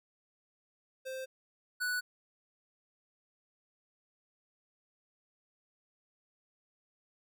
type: tone pair in turn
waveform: square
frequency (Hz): 523.3 / 1480.1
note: C5 / F#6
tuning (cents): 0 / 0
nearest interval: octave + tritone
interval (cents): 1800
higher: second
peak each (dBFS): -39 / -32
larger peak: second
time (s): 1.05-1.26 / 1.8-2.01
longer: neither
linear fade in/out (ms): 20
effects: none